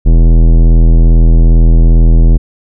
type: tone with tanh clipping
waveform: sine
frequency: 41.2 Hz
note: E1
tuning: in tune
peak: -4 dBFS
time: 0.05-2.38 s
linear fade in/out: 20 ms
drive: 17 dB
effects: none